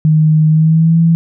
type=tone with pitch glide; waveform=sine; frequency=155.6 to 165.81 Hz; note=D#3 to E3; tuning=0 to +10 cents; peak=-6 dBFS; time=0.05-1.15 s; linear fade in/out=0 ms; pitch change=+110 cents; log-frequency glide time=0.49-0.99 s; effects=none